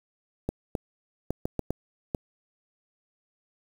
clicks, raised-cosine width 2 ms, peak -14 dBFS, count 7, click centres 0.49 / 0.752 / 1.306 / 1.455 / 1.593 / 1.706 / 2.148 s, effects 7-bit

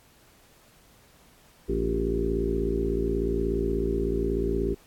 harmonic tone with a mistuned harmonic, 56.5 Hz, A1, 47 cents sharp, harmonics 1 / 2 / 3 / 4 / 5 / 6 / 7 / 8, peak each -29 / -39 / -35 / -35 / -33 / -32 / -28 / -38 dBFS, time 1.68-4.75 s, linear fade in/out 20 ms, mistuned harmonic 6, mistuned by +78 cents, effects pink hiss -58 dBFS RMS until 4.86 s + AAC 64 kbps

